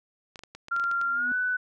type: clicks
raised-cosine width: 0.2 ms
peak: -25 dBFS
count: 10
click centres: 0.358 / 0.392 / 0.436 / 0.55 / 0.684 / 0.764 / 0.798 / 0.84 / 0.914 / 1.014 s
type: tone with pitch glide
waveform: sine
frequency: 1386 to 1494.1 Hz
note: F6 to F#6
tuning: -14 to +16 cents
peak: -24 dBFS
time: 0.71-1.57 s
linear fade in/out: 10 ms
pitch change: +130 cents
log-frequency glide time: 1.13-1.34 s
type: tone with exponential growth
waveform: triangle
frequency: 249 Hz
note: B3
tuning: 14 cents sharp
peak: -33 dBFS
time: 0.89-1.32 s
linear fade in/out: 0 ms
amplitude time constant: 92 ms
effects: none